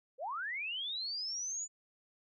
sine linear sweep, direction up, 466.2 to 7040 Hz, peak -36 dBFS, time 0.18-1.68 s, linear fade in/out 50 ms, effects none

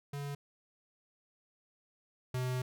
square tone pair in turn, 142.4 / 127.03 Hz, C#3 / B2, +47 / +49 cents, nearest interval major second, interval 198 cents, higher first, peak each -38 / -33 dBFS, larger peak second, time 0.13-0.35 / 2.34-2.62 s, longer second, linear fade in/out 5 ms, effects none

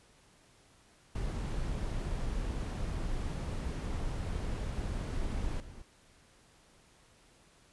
brown noise with level steps, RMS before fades -35 / -48 dBFS, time 1.15-5.82 s, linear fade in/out 5 ms, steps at 5.6 s, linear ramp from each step 2 ms, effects pink hiss -63 dBFS RMS until 7.72 s + resampled to 24000 Hz

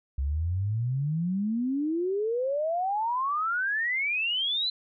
sine exponential sweep, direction up, 65.41 to 4100 Hz, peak -25 dBFS, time 0.18-4.7 s, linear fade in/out 5 ms, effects none

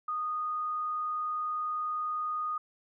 sine tone, 1235 Hz, D#6, 13 cents flat, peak -30 dBFS, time 0.08-2.58 s, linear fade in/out 5 ms, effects none

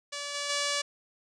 5% pulse tone with level steps, 575 Hz, D5, 37 cents flat, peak -23 / -20 / -16 dBFS, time 0.12-0.82 s, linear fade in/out 10 ms, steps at 0.34 / 0.49 s, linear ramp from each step 10 ms, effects resampled to 22050 Hz

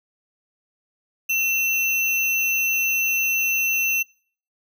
sine tone with sample-and-hold, 2697 Hz, E7, 39 cents sharp, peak -19 dBFS, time 1.29-4.03 s, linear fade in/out 10 ms, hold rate 8820 Hz, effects noise-tail reverb RT60 0.5 s tail -25 dB re dry

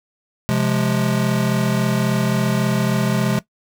square chord, F minor, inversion second, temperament just, 130.96 / 174.61 / 209.5 Hz, C3 / F3 / Ab3, +2 / 0 / +15 cents, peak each -21 / -23 / -21 dBFS, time 0.49-3.39 s, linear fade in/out 0 ms, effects noise-tail reverb RT60 0.1 s tail -17 dB re dry

